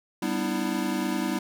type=chord; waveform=square; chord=E minor seventh; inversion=first; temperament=equal with one note detuned; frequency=196 / 246.9 / 299.8 / 329.6 Hz; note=G3 / B3 / D4 / E4; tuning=0 / 0 / +36 / 0 cents; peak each=-32 dBFS; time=0.22-1.39 s; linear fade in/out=5 ms; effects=none